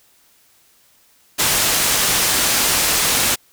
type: low-pass noise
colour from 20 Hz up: white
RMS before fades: -17 dBFS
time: 1.38-3.36 s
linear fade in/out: 20 ms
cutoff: 11000 Hz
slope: 12 dB/octave
effects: white hiss -55 dBFS RMS until 3.52 s